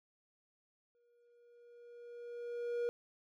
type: tone with exponential growth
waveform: triangle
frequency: 477.1 Hz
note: A#4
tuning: 40 cents sharp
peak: -30 dBFS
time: 0.95-2.89 s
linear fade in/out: 0 ms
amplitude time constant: 420 ms
effects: none